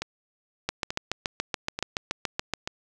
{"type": "two click trains", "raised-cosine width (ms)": 0.2, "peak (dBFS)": [-13, -9], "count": [4, 14], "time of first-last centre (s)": [[0.02, 2.675], [0.69, 2.537]], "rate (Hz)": [1.13, 7.04], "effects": []}